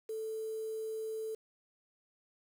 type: tone with quantisation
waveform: sine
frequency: 440 Hz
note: A4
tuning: in tune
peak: -36 dBFS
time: 0.09-1.35 s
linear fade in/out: 5 ms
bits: 9
effects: none